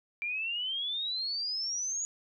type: exponential sweep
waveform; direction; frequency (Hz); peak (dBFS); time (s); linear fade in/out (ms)
sine; up; 2347 to 6820; -31; 0.22-2.05; 0
effects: none